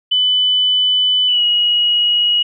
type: tone with pitch glide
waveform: sine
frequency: 3000 to 2901 Hz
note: F#7 to F#7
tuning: +23 to -35 cents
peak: -11 dBFS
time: 0.11-2.43 s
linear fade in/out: 10 ms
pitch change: -58 cents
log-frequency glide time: 1.27-1.43 s
effects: none